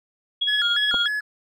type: tone with tremolo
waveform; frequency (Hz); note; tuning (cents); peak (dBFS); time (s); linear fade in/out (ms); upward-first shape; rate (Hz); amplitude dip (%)
sine; 3322; G#7; 0; -18; 0.41-1.08; 10; triangle; 17; 50
type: tone with vibrato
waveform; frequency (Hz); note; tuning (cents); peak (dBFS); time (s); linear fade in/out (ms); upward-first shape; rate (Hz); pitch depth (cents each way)
triangle; 1549; G6; -21; -21; 0.47-1.21; 20; square; 3.4; 160
type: clicks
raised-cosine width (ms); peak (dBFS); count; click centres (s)
1; -18 / -17; 2; 0.941 / 0.945
effects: none